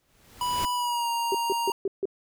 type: noise with exponential growth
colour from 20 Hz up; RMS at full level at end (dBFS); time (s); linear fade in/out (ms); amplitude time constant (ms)
pink; -32; 0-0.65; 0; 140
type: tone with pitch glide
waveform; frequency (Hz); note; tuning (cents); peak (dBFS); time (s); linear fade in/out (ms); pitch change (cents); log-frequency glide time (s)
square; 984 to 935.2; B5 to A#5; -7 to +5; -26; 0.41-1.72; 2; -88; 0.74-1.09
type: tone bursts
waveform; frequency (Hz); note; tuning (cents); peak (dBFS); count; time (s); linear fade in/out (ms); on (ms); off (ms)
sine; 389.5; G4; -11; -23; 5; 1.32-2.055; 2; 27; 150
effects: none